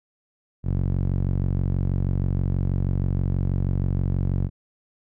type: tone with band-pass filter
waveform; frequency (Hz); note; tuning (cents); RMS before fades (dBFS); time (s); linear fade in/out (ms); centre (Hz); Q
sawtooth; 46.25; F#1; 0; -23; 0.63-4.5; 50; 120; 1.3
effects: none